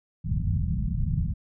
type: low-pass noise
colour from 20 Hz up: white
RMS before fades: -26 dBFS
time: 0.24-1.34 s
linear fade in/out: 20 ms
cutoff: 180 Hz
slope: 48 dB/octave
effects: none